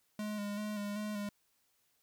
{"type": "tone with vibrato", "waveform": "square", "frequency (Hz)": 207.7, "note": "G#3", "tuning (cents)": 0, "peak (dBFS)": -37, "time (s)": [0.19, 1.29], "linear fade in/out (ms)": 2, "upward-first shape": "square", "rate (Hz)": 2.6, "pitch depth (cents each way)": 27, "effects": ["white hiss -75 dBFS RMS until 2.02 s"]}